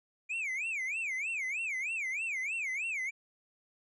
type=tone with vibrato; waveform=triangle; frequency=2349 Hz; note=D7; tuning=in tune; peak=-31 dBFS; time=0.29-3.11 s; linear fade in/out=20 ms; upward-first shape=sine; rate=3.2 Hz; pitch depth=260 cents each way; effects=resampled to 24000 Hz